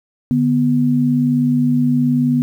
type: tone pair together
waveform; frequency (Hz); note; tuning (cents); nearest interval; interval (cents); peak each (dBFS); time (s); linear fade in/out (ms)
sine; 146.8 / 245.8; D3 / B3; 0 / -8; major sixth; 892; -18 / -13; 0.31-2.42; 0
effects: 8-bit